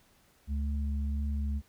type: tone pair together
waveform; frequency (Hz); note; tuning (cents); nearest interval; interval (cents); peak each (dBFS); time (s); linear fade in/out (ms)
sine; 71.1 / 215.2; C#2 / A3; +45 / -38; octave + perfect fifth; 1917; -29 / -39; 0.47-1.62; 50
effects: pink hiss -65 dBFS RMS until 1.68 s